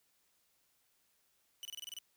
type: tone bursts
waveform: sawtooth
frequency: 2974 Hz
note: F#7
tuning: 8 cents sharp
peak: -39 dBFS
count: 8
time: 1.63-1.987 s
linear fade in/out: 0 ms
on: 21 ms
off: 27 ms
effects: white hiss -75 dBFS RMS until 2.16 s

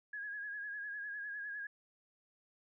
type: tone with vibrato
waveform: sine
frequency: 1661.2 Hz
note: G#6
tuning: in tune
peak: -40 dBFS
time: 0.13-1.67 s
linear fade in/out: 5 ms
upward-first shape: sine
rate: 9.9 Hz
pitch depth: 49 cents each way
effects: none

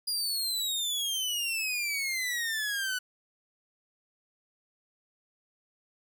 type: exponential sweep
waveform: sawtooth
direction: down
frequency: 4892 to 1480 Hz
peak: -26 dBFS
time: 0.07-2.99 s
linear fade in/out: 10 ms
effects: 11-bit

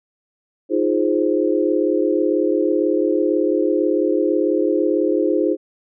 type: chord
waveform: sine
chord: F minor seventh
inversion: third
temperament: equal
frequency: 311.1 / 349.2 / 415.3 / 523.3 Hz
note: Eb4 / F4 / Ab4 / C5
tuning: 0 / 0 / 0 / 0 cents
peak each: -20 / -20 / -21 / -22 dBFS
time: 0.69-5.57 s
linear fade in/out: 50 ms
effects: none

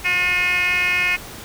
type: tone with band-pass filter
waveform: 10% pulse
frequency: 359.1 Hz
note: F4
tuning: 48 cents sharp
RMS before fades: -19 dBFS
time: 0.04-1.17 s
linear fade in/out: 20 ms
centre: 2400 Hz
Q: 6.6
effects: pink hiss -36 dBFS RMS until 1.44 s

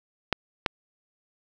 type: clicks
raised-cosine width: 0.3 ms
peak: -6 dBFS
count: 2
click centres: 0.327 / 0.662 s
effects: none

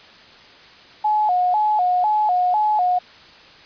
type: tone with vibrato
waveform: sine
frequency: 784 Hz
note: G5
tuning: in tune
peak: -15 dBFS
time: 1.04-2.99 s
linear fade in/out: 10 ms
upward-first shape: square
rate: 2 Hz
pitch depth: 140 cents each way
effects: white hiss -45 dBFS RMS until 3.65 s + resampled to 11025 Hz

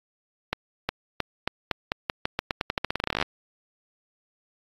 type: accelerating click train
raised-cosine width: 0.3 ms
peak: -8 dBFS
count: 27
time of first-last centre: 0.53-3.225 s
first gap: 360 ms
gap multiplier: 0.87
effects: AAC 32 kbps

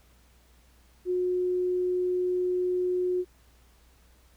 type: tone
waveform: sine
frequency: 362.3 Hz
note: F#4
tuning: 36 cents flat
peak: -24 dBFS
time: 1.05-3.25 s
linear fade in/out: 50 ms
effects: added 60 Hz sine -58 dBFS peak until 4.36 s + pink hiss -63 dBFS RMS until 4.36 s

